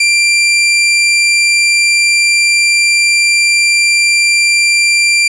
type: tone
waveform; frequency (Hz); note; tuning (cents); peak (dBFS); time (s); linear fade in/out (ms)
sawtooth; 2368; D7; +14; -4; 0-5.28; 5
effects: resampled to 22050 Hz + 7-bit